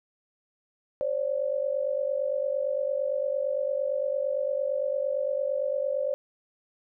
sine tone pair together, 531.2 / 580 Hz, C5 / D5, +26 / -22 cents, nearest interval major second, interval 152 cents, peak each -28 dBFS, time 1.01-6.14 s, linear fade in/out 0 ms, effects none

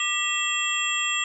sine tone cluster, 1193 / 1948 / 2698 / 3263 / 7480 Hz, D6 / B6 / E7 / G#7 / A#8, +27 / -24 / +40 / -31 / +5 cents, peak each -31 / -31 / -27 / -28 / -31 dBFS, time 0-1.24 s, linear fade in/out 2 ms, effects none

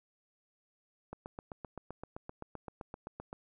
click train, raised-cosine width 1 ms, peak -28 dBFS, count 18, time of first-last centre 1.13-3.329 s, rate 7.73 Hz, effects none

